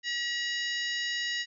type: harmonic tone with a mistuned harmonic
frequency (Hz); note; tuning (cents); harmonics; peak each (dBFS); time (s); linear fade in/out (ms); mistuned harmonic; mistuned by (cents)
958; A#5; +47; 2 / 3 / 4 / 5 / 6 / 7; -32 / -36 / -38 / -40 / -42 / -43; 0.03-1.46; 50; 6; -92
effects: none